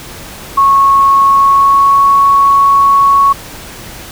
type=tone with pitch glide; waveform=sine; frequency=1100 to 1110.2 Hz; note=C#6 to C#6; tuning=-14 to +2 cents; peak=-4 dBFS; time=0.57-3.33 s; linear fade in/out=10 ms; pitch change=+16 cents; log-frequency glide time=1.21-2.04 s; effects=pink hiss -29 dBFS RMS until 4.11 s